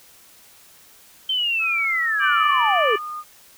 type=linear sweep; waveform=sine; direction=down; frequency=3125 to 391.9 Hz; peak=-19 dBFS; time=1.29-2.96 s; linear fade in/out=5 ms
type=tone with pitch glide; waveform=sine; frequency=1340 to 1221.7 Hz; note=E6 to D#6; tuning=+28 to -32 cents; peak=-28 dBFS; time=1.59-3.24 s; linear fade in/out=50 ms; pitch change=-160 cents; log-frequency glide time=1.87-2.97 s
type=harmonic tone; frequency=587.3 Hz; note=D5; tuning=in tune; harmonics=2 / 3 / 4 / 5; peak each=-20 / -24 / -26 / -28 dBFS; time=2.19-2.99 s; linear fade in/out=50 ms
effects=white hiss -50 dBFS RMS until 3.57 s